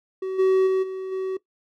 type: tone with level steps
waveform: triangle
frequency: 378.5 Hz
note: F#4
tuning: 39 cents sharp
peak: -23 / -13 / -16 / -26 / -22 dBFS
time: 0.22-1.37 s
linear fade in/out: 5 ms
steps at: 0.38 / 0.66 / 0.82 / 1.11 s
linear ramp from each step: 20 ms
effects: noise-tail reverb RT60 0.1 s tail -18 dB re dry